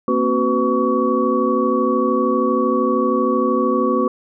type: tone cluster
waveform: sine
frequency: 232.7 / 265.6 / 372.1 / 502 / 1128 Hz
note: A#3 / C4 / F#4 / B4 / C#6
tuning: -3 / +26 / +10 / +28 / +30 cents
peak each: -21 dBFS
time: 0.08-4.08 s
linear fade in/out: 2 ms
effects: none